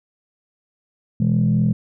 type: chord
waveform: sine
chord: E major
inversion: second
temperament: equal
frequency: 123.47 / 164.81 / 207.7 Hz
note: B2 / E3 / G#3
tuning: 0 / 0 / 0 cents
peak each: -18 dBFS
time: 1.2-1.73 s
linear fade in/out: 5 ms
effects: tanh soft clip ceiling -9 dBFS